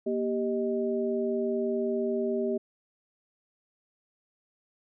sine tone cluster, 237.6 / 392.7 / 622 Hz, A#3 / G4 / D#5, +33 / +3 / -1 cents, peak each -31 / -28 / -34 dBFS, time 0.06-2.58 s, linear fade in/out 10 ms, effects none

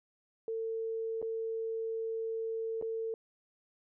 sine tone with dropouts, 450 Hz, A4, 39 cents sharp, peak -33 dBFS, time 0.48-3.14 s, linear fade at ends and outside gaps 1 ms, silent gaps 1.217-1.226 / 2.814-2.824 s, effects none

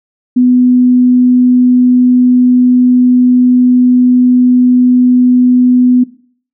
sine tone, 249.3 Hz, B3, 16 cents sharp, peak -4 dBFS, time 0.36-6.04 s, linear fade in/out 10 ms, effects noise-tail reverb RT60 0.5 s tail -18 dB re dry

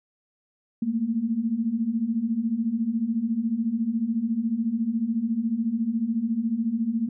sine beating tone pair, 218 / 232 Hz, A3 / A#3, -16 / -8 cents, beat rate 14 Hz, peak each -28 / -24 dBFS, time 0.82-7.09 s, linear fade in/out 5 ms, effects none

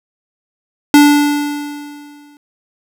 square tone with exponential decay, 291.5 Hz, D4, 13 cents flat, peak -3 dBFS, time 0.94-2.37 s, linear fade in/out 1 ms, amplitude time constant 310 ms, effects none

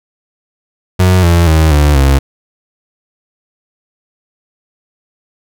35% pulse tone with pitch steps, 92 / 85.34 / 79.17 / 73.44 / 68.13 Hz, F#2 / F2 / D#2 / D2 / C#2, -9 / -39 / +31 / +1 / -29 cents, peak -4 dBFS, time 0.99-2.19 s, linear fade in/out 10 ms, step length 240 ms, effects none

